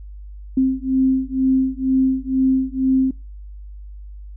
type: beating tone pair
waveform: sine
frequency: 261.8 / 263.9 Hz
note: C4 / C4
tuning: +1 / +15 cents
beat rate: 2.1 Hz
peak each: -18 dBFS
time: 0.57-3.11 s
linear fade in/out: 5 ms
effects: noise-tail reverb RT60 0.3 s tail -26 dB re dry + added 50 Hz sine -33 dBFS peak until 4.36 s